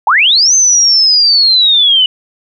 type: linear two-way sweep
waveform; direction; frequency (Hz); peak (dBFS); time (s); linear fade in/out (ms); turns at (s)
sine; up then down; 765 to 6272 to 2941; -5; 0.07-2.06; 2; 0.54
effects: none